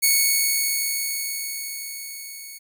5% pulse tone with level ramp, 2217 Hz, C#7, in tune, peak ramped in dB -5 to -27 dBFS, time 0.02-2.59 s, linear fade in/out 20 ms, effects none

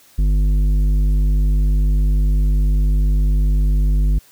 sine tone with tanh clipping, 50 Hz, G1, 35 cents sharp, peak -14 dBFS, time 0.18-4.19 s, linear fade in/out 10 ms, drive 10 dB, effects white hiss -50 dBFS RMS until 4.31 s

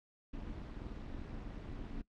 brown noise with amplitude modulation, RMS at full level -41 dBFS, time 0.33-2.02 s, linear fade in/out 10 ms, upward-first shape sine, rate 252 Hz, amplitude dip 80%, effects noise-tail reverb RT60 0.1 s tail -20 dB re dry + low-pass 4000 Hz 12 dB/octave

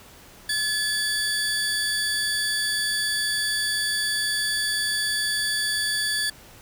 30% pulse tone pair together, 1716 / 4601 Hz, A6 / D8, -44 / -36 cents, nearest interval octave + perfect fourth, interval 1708 cents, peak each -23 dBFS, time 0.49-6.3 s, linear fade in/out 5 ms, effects pink hiss -48 dBFS RMS until 6.61 s

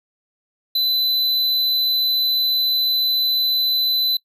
square tone, 4013 Hz, B7, 27 cents sharp, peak -17 dBFS, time 0.75-4.17 s, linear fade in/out 5 ms, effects noise-tail reverb RT60 0.1 s tail -23 dB re dry

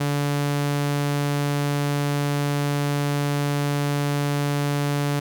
sawtooth tone, 144 Hz, D3, 34 cents flat, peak -17 dBFS, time 0-5.2 s, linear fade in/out 10 ms, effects none

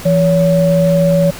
sine tone pair together, 167.9 / 564.7 Hz, E3 / C#5, +32 / +32 cents, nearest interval octave + major sixth, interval 2100 cents, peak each -11 dBFS, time 0.05-1.31 s, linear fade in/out 10 ms, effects pink hiss -30 dBFS RMS until 1.39 s

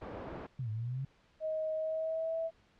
white low-pass noise, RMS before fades -44 dBFS, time 0.01-0.47 s, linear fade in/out 10 ms, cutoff 690 Hz, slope 12 dB/octave
sine exponential two-way sweep, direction down then up, 138.59 to 105.9 to 138.59 Hz, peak -34 dBFS, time 0.59-1.05 s, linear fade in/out 5 ms, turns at 0.7 s
sine tone with pitch glide, 629 to 654.2 Hz, D#5 to E5, +19 to -13 cents, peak -32 dBFS, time 1.4-2.51 s, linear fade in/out 50 ms, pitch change +68 cents, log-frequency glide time 1.75-2.38 s
effects pink hiss -67 dBFS RMS until 2.79 s + low-pass 4000 Hz 12 dB/octave

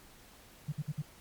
sine tone bursts, 148.8 Hz, D3, 23 cents sharp, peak -31 dBFS, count 4, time 0.68-1.021 s, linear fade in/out 10 ms, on 44 ms, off 55 ms, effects pink hiss -57 dBFS RMS until 1.2 s + MP3 96 kbps

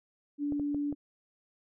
sine tone, 289.6 Hz, D4, 24 cents flat, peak -29 dBFS, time 0.38-0.95 s, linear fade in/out 50 ms
clicks, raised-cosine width 2 ms, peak -27 dBFS, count 4, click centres 0.523 / 0.597 / 0.746 / 0.926 s
effects none

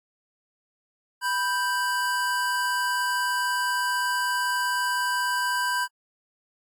square tone pair together, 987.8 / 1568 Hz, B5 / G6, 0 / 0 cents, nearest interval minor sixth, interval 800 cents, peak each -27 dBFS, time 1.21-5.88 s, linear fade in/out 50 ms, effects AAC 64 kbps

